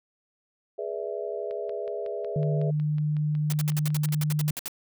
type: chord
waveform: sine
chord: E dominant seventh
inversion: first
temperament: equal with one note detuned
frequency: 415.3 / 487.6 / 587.3 / 659.3 Hz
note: G#4 / B4 / D5 / E5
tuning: 0 / -22 / 0 / 0 cents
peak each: -33 / -36 / -37 / -35 dBFS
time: 0.78-2.71 s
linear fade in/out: 10 ms
type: click train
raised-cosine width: 0.3 ms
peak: -32 dBFS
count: 15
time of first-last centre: 1.51-4.088 s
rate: 5.43 Hz
type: tone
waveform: sine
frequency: 150.8 Hz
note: D3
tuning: 46 cents sharp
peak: -23 dBFS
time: 2.36-4.51 s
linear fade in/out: 2 ms
type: noise bursts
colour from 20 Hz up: white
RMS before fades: -33 dBFS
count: 14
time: 3.5-4.681 s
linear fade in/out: 0 ms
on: 24 ms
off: 65 ms
effects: none